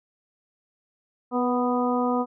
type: harmonic tone with a mistuned harmonic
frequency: 247.6 Hz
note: B3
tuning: 5 cents sharp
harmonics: 1 / 2 / 3 / 4 / 5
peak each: -24 / -27 / -29 / -30 / -31 dBFS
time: 1.31-2.26 s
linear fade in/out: 50 ms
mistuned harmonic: 2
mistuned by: -17 cents
effects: none